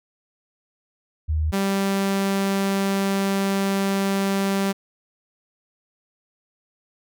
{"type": "tone pair in turn", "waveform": ["sine", "sawtooth"], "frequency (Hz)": [77.78, 195.99], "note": ["D#2", "G3"], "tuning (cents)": [0, 0], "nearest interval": "octave + major third", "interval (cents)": 1600, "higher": "second", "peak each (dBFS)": [-19, -16], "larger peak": "second", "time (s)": [[1.28, 1.52], [1.52, 4.73]], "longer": "second", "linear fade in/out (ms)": 20, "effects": []}